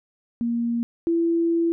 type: tone pair in turn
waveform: sine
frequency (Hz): 234.9 / 335.2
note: A#3 / E4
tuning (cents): +13 / +29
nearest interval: tritone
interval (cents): 616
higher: second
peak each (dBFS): -21 / -18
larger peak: second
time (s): 0.41-0.83 / 1.07-1.72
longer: second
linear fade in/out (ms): 0
effects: none